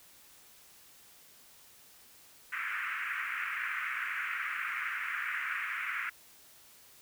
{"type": "band-pass noise", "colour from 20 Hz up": "pink", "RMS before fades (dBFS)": -36, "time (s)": [2.52, 6.1], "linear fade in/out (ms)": 10, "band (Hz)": [1300, 2400], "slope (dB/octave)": 48, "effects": ["white hiss -58 dBFS RMS until 7.01 s"]}